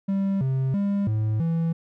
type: tone with pitch steps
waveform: triangle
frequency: 195.6 / 132.6 / 200.5 / 108.4 / 165.3 Hz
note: G3 / C3 / G3 / A2 / E3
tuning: -4 / +23 / +39 / -25 / +5 cents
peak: -19 dBFS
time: 0.08-1.73 s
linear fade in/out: 10 ms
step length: 330 ms
effects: none